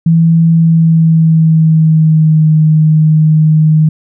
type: tone with pitch glide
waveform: sine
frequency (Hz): 164.81 to 155.74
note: E3 to D#3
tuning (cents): 0 to +2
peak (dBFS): -4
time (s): 0.06-3.89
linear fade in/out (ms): 5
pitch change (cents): -98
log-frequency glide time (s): 0.51-2.5
effects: none